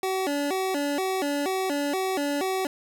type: tone with vibrato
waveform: 25% pulse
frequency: 329.6 Hz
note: E4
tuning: in tune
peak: -21 dBFS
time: 0.03-2.67 s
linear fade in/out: 2 ms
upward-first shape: square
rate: 2.1 Hz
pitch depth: 240 cents each way
effects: none